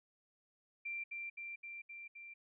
sine tone with echo, 2362 Hz, D7, 9 cents sharp, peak -39 dBFS, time 0.85-1.04 s, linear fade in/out 10 ms, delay 260 ms, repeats 5, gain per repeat -2 dB, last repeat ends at 2.34 s, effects none

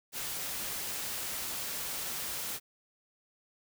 white noise, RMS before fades -37 dBFS, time 0.12-2.6 s, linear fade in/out 50 ms, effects none

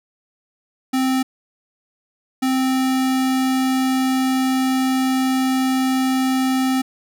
square tone pair in turn, 261.2 / 261.2 Hz, C4 / C4, -3 / -3 cents, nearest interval unison, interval 0 cents, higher neither, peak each -17 dBFS, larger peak neither, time 0.93-1.23 / 2.42-6.82 s, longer second, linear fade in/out 10 ms, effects none

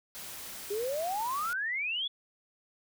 white noise, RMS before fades -43 dBFS, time 0.15-1.53 s, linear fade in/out 0 ms
sine exponential sweep, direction up, 393.5 to 3494 Hz, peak -30 dBFS, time 0.7-2.08 s, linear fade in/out 10 ms
effects none

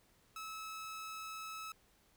sawtooth tone, 1298 Hz, E6, 27 cents flat, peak -40 dBFS, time 0.36-1.72 s, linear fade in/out 2 ms, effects pink hiss -70 dBFS RMS until 2.16 s

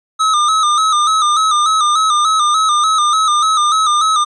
square tone with vibrato, 1244.5 Hz, D#6, in tune, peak -11 dBFS, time 0.19-4.25 s, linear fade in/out 20 ms, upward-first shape square, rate 3.4 Hz, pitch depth 56 cents each way, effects resampled to 22050 Hz

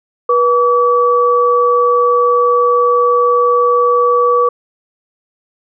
sine tone pair together, 486 / 1146 Hz, B4 / D6, -28 / -43 cents, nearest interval octave + minor third, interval 1485 cents, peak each -11 dBFS, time 0.29-4.49 s, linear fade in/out 5 ms, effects none

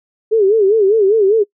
sine tone with vibrato, 415.3 Hz, G#4, in tune, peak -8 dBFS, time 0.31-1.44 s, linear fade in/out 20 ms, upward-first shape sine, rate 5 Hz, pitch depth 150 cents each way, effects noise-tail reverb RT60 0.1 s tail -24 dB re dry

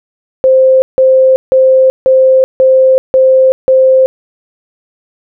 sine tone bursts, 523.3 Hz, C5, in tune, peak -3 dBFS, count 7, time 0.44-4.06 s, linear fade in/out 0 ms, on 380 ms, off 160 ms, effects none

